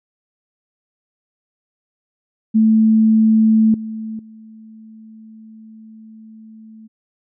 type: tone with level steps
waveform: sine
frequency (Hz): 220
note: A3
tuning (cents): 0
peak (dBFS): -9 / -24 / -37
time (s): 2.54-6.88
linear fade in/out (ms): 20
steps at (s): 3.74 / 4.19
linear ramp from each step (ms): 2
effects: none